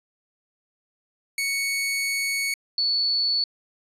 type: tone pair in turn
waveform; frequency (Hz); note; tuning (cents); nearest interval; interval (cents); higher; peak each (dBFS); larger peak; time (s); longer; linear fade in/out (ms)
sawtooth / sine; 2221 / 4442; C#7 / C#8; +3 / +3; octave; 1200; second; -20; neither; 1.38-2.54 / 2.78-3.44; first; 2
effects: resampled to 32000 Hz